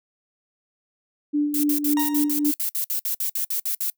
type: tone with tremolo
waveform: sine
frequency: 294 Hz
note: D4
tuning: 2 cents sharp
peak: -17 dBFS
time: 1.33-2.52 s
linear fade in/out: 20 ms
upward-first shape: sine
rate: 3.7 Hz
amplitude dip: 55%
type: noise bursts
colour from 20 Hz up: violet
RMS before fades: -25 dBFS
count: 16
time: 1.54-3.9 s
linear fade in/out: 2 ms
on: 95 ms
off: 56 ms
type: tone with exponential decay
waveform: 40% pulse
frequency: 936 Hz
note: A#5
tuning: 7 cents sharp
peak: -23 dBFS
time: 1.97-2.48 s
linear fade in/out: 1 ms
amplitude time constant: 110 ms
effects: noise-tail reverb RT60 0.1 s tail -23 dB re dry